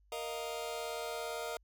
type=chord; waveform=sawtooth; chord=Bb suspended fourth; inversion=none; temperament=just; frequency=466.2 / 621.6 / 699.2 Hz; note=Bb4 / Eb5 / F5; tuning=0 / -2 / +2 cents; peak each=-37 / -38 / -39 dBFS; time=0.12-1.57 s; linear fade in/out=2 ms; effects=added 50 Hz sine -64 dBFS peak until 1.63 s